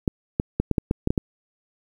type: clicks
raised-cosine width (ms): 3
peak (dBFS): -7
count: 9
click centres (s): 0.078 / 0.399 / 0.6 / 0.713 / 0.782 / 0.911 / 1.074 / 1.105 / 1.178
effects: 8-bit